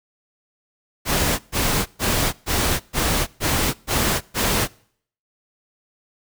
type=noise bursts; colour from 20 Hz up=pink; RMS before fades=-20 dBFS; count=8; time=1.05-4.68 s; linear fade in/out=50 ms; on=340 ms; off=130 ms; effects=noise-tail reverb RT60 0.6 s tail -24 dB re dry